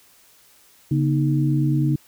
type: tone cluster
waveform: sine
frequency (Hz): 140.6 / 241.3 / 310.5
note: C#3 / B3 / D#4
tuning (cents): +25 / -40 / -3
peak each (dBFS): -18 / -27 / -23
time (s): 0.91-1.96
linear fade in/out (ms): 5
effects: white hiss -54 dBFS RMS until 2.07 s